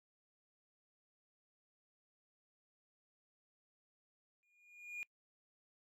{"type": "tone with exponential growth", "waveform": "triangle", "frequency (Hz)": 2431, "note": "D#7", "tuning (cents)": -41, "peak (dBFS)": -37, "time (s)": [4.43, 5.03], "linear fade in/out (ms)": 0, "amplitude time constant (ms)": 130, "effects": ["noise-tail reverb RT60 0.1 s tail -24 dB re dry", "tanh soft clip ceiling -34 dBFS"]}